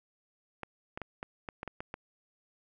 clicks, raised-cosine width 0.5 ms, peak -23 dBFS, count 9, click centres 0.633 / 0.975 / 1.017 / 1.229 / 1.488 / 1.631 / 1.677 / 1.805 / 1.941 s, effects none

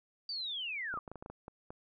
sine linear sweep, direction down, 4699 to 1144 Hz, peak -36 dBFS, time 0.29-0.99 s, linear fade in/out 2 ms
clicks, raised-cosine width 1 ms, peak -31 dBFS, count 10, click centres 0.94 / 0.974 / 1.078 / 1.116 / 1.157 / 1.225 / 1.261 / 1.3 / 1.481 / 1.705 s
effects none

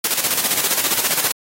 white noise with tremolo, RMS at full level -17 dBFS, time 0.04-1.32 s, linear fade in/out 5 ms, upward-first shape square, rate 15 Hz, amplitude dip 55%, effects high-pass 150 Hz 12 dB/octave + AAC 48 kbps

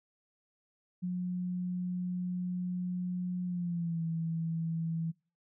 sine tone with pitch glide, 180 to 164.11 Hz, F#3 to E3, -47 to -7 cents, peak -31 dBFS, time 1.02-5.12 s, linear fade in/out 20 ms, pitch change -160 cents, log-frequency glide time 3.45-4.03 s, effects noise-tail reverb RT60 0.4 s tail -26 dB re dry

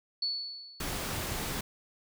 sine tone with exponential decay, 4435 Hz, C#8, in tune, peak -27 dBFS, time 0.22-1.19 s, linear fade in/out 5 ms, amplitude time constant 210 ms
pink noise, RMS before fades -35 dBFS, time 0.8-1.61 s, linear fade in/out 5 ms
effects none

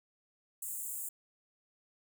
pink high-pass noise, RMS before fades -40 dBFS, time 0.62-1.09 s, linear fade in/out 5 ms, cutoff 7100 Hz, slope 96 dB/octave, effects none

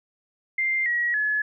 sine tone with pitch steps, 2096 / 1911 / 1706 Hz, C7 / A#6 / G#6, +2 / +43 / +46 cents, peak -21 dBFS, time 0.58-1.42 s, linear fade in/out 5 ms, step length 280 ms, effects none

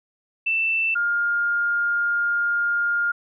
sine tone pair in turn, 2664 / 1411.2 Hz, E7 / F6, +18 / +18 cents, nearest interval major seventh, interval 1100 cents, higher first, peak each -19 dBFS, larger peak neither, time 0.46-0.95 / 0.95-3.12 s, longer second, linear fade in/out 10 ms, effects none

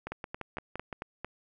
two click trains, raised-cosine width 0.5 ms, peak -22 / -21 dBFS, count 6 / 6, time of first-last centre 0.07-0.928 / 0.12-1.246 s, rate 5.83 / 4.44 Hz, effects none

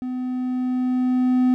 triangle tone with level ramp, 252.9 Hz, B3, 41 cents sharp, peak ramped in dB -23 to -12 dBFS, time 0.02-1.54 s, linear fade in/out 0 ms, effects none

